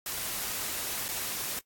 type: noise with dropouts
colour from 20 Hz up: white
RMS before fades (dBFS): -34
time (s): 0.06-1.59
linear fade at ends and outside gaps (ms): 2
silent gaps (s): 1.083-1.087
effects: noise-tail reverb RT60 0.1 s tail -17 dB re dry + AAC 64 kbps